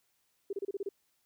sine tone bursts, 396.4 Hz, G4, 19 cents sharp, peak -32 dBFS, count 7, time 0.5-0.89 s, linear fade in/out 5 ms, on 30 ms, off 30 ms, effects white hiss -75 dBFS RMS until 1.25 s

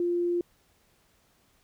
sine tone, 348.6 Hz, F4, 3 cents flat, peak -24 dBFS, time 0-0.41 s, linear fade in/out 2 ms, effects pink hiss -66 dBFS RMS until 1.63 s

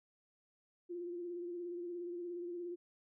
sine tone with vibrato, 349.2 Hz, F4, in tune, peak -40 dBFS, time 0.89-2.76 s, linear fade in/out 20 ms, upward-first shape sine, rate 17 Hz, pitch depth 36 cents each way, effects none

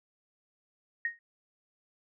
sine tone with exponential decay, 1864.7 Hz, A#6, in tune, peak -25 dBFS, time 1.05-1.19 s, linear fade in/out 2 ms, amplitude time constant 30 ms, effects none

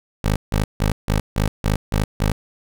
15% pulse tone bursts, 51.91 Hz, G#1, in tune, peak -10 dBFS, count 8, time 0.24-2.32 s, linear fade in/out 5 ms, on 120 ms, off 160 ms, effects none

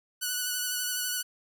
5% pulse tone with vibrato, 1480 Hz, F#6, in tune, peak -18 dBFS, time 0.21-1.23 s, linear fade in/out 20 ms, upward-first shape sine, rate 12 Hz, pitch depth 21 cents each way, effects none

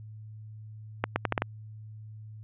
accelerating click train, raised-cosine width 0.5 ms, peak -10 dBFS, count 6, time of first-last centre 1.04-1.421 s, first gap 120 ms, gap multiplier 0.77, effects added 108 Hz sine -42 dBFS peak until 2.43 s + resampled to 8000 Hz

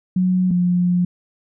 sine tone pair in turn, 183.5 / 177.86 Hz, F#3 / F3, -14 / +32 cents, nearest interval minor second, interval 54 cents, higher first, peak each -14 dBFS, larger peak neither, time 0.16-0.51 / 0.51-1.05 s, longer second, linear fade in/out 5 ms, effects none

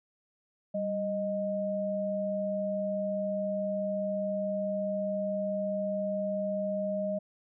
sine tone pair together, 195.29 / 620 Hz, G3 / D#5, -6 / -6 cents, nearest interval octave + minor sixth, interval 2000 cents, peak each -34 / -30 dBFS, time 0.74-7.19 s, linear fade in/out 10 ms, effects none

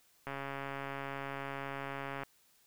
click train, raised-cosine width 0.5 ms, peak -25 dBFS, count 272, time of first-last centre 0.27-2.234 s, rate 138 Hz, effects white hiss -68 dBFS RMS until 2.66 s

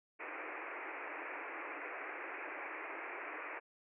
white band-pass noise, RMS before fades -45 dBFS, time 0.19-3.6 s, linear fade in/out 20 ms, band 290 to 2500 Hz, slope 96 dB/octave, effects none

